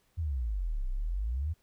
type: exponential two-way sweep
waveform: sine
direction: down then up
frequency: 87.7 to 30.21 to 85 Hz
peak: -29 dBFS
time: 0.17-1.54 s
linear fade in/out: 20 ms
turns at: 0.88 s
effects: pink hiss -71 dBFS RMS until 1.62 s